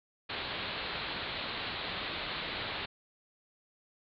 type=low-pass noise; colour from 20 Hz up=white; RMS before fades=-38 dBFS; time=0.29-2.86 s; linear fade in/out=10 ms; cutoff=4300 Hz; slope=96 dB/octave; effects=none